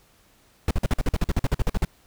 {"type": "noise bursts", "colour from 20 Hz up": "brown", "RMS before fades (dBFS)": -20, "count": 16, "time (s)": [0.68, 1.849], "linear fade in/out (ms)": 2, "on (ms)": 29, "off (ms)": 47, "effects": ["pink hiss -59 dBFS RMS until 2.06 s"]}